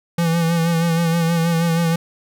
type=tone with vibrato; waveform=square; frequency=167.1 Hz; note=E3; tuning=24 cents sharp; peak=-16 dBFS; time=0.18-1.96 s; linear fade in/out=5 ms; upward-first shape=sine; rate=6.3 Hz; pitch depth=40 cents each way; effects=none